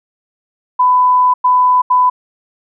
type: tone bursts at uneven times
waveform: sine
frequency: 1000 Hz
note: B5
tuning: 21 cents sharp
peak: -7 dBFS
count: 3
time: 0.79-1.34 / 1.44-1.82 / 1.9-2.1 s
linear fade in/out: 10 ms
effects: none